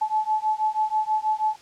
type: beating tone pair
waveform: sine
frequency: 860 / 866.2 Hz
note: A5 / A5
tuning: -40 / -27 cents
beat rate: 6.2 Hz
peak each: -24 dBFS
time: 0.01-1.56 s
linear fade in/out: 10 ms
effects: white hiss -50 dBFS RMS until 1.61 s + low-pass 6000 Hz 12 dB/octave